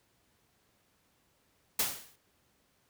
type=noise with exponential decay; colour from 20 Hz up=white; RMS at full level=-26 dBFS; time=1.79-2.16 s; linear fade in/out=5 ms; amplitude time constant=79 ms; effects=pink hiss -71 dBFS RMS until 2.89 s + high-pass 60 Hz 12 dB/octave